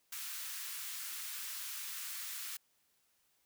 white high-pass noise, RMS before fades -43 dBFS, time 0.12-2.57 s, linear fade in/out 5 ms, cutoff 1200 Hz, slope 24 dB/octave, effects white hiss -75 dBFS RMS until 3.45 s

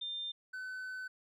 sine / triangle tone pair in turn, 3600 / 1513.6 Hz, A7 / F#6, +39 / +39 cents, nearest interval octave + minor third, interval 1500 cents, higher first, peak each -37 / -38 dBFS, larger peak first, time 0.01-0.32 / 0.53-1.08 s, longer second, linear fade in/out 10 ms, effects none

